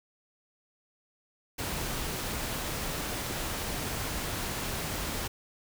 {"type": "noise", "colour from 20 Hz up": "pink", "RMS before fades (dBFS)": -34, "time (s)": [1.58, 5.28], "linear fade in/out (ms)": 10, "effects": []}